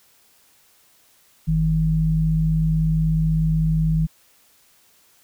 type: tone pair together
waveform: sine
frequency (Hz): 47.51 / 158.7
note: F#1 / D#3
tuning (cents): +47 / +35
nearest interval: octave + major sixth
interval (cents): 2088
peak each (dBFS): -23 / -17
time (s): 1.47-4.07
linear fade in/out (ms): 20
effects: white hiss -57 dBFS RMS until 5.23 s